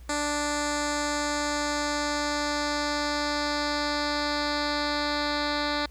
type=tone with low-pass filter sweep; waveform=10% pulse; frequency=293.7 Hz; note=D4; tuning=in tune; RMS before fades=-28 dBFS; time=0.09-5.86 s; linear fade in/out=5 ms; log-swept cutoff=7700 to 4100 Hz; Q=2.5; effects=added 60 Hz sine -43 dBFS peak until 5.9 s + pink hiss -59 dBFS RMS until 5.9 s